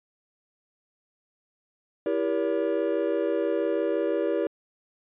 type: chord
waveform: triangle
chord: E diminished seventh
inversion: none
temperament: just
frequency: 329.6 / 395.6 / 474.7 / 569.6 Hz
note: E4 / G4 / Bb4 / Db5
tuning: 0 / +16 / +31 / +47 cents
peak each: -27 dBFS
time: 2.06-4.47 s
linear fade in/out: 2 ms
effects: resampled to 8000 Hz